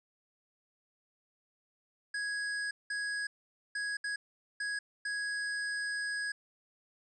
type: tone bursts at uneven times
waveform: square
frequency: 1661.2 Hz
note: G#6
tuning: in tune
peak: -34 dBFS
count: 6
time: 2.14-2.71 / 2.9-3.27 / 3.75-3.97 / 4.04-4.16 / 4.6-4.79 / 5.05-6.32 s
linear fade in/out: 5 ms
effects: resampled to 22050 Hz